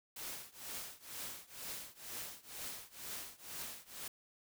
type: noise with tremolo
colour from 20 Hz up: white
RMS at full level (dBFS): -43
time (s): 0.16-4.08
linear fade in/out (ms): 5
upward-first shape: triangle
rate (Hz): 2.1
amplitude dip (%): 95
effects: none